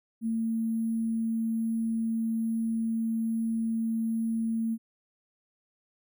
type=tone with sample-and-hold; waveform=sine; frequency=225.6 Hz; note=A3; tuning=44 cents sharp; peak=-26 dBFS; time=0.21-4.78 s; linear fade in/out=50 ms; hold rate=11025 Hz; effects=none